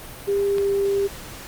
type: tone with pitch glide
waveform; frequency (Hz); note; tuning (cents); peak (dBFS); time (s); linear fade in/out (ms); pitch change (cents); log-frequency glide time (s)
sine; 400 to 397; G4 to G4; +35 to +22; -18; 0.27-1.08; 20; -13; 0.47-0.73
type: click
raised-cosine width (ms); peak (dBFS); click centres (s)
0.3; -16; 0.583
effects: pink hiss -38 dBFS RMS until 1.47 s + Opus 32 kbps